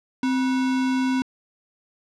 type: tone with sample-and-hold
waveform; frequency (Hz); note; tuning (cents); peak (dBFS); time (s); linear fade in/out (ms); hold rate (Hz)
sine; 259.8; C4; -12; -19; 0.23-1.22; 2; 1225
effects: low-pass 5000 Hz 12 dB/octave